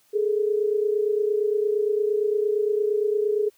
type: tone pair together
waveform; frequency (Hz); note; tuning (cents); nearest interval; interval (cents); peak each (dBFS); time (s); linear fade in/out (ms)
sine; 415.3 / 444; G#4 / A4; 0 / +16; minor second; 116; -21 / -26; 0.13-3.5; 20
effects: white hiss -62 dBFS RMS until 3.57 s